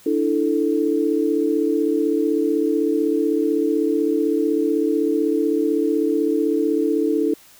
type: chord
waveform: sine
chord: D suspended second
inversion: none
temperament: equal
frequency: 293.7 / 329.6 / 440 Hz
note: D4 / E4 / A4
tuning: 0 / 0 / 0 cents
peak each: -21 dBFS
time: 0.06-7.34 s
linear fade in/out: 5 ms
effects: white hiss -49 dBFS RMS until 7.59 s